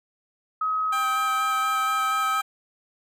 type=tone with pitch glide; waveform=sine; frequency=1271 to 1279.8 Hz; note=D#6 to D#6; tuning=+36 to +48 cents; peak=-22 dBFS; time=0.61-2.41 s; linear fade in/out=5 ms; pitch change=+12 cents; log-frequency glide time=0.78-1.85 s
type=tone with vibrato; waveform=15% pulse; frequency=787 Hz; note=G5; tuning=7 cents sharp; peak=-22 dBFS; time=0.92-2.42 s; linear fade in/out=10 ms; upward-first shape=square; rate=4.2 Hz; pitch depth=9 cents each way
effects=none